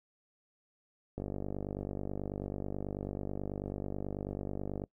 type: click train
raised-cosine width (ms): 2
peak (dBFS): -24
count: 181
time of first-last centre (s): 1.18-4.839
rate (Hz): 49.2
effects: noise-tail reverb RT60 0.1 s tail -23 dB re dry